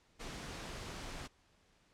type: noise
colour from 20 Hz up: pink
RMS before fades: -45 dBFS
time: 0.19-1.28 s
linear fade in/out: 20 ms
effects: pink hiss -70 dBFS RMS until 1.93 s + low-pass 7000 Hz 12 dB/octave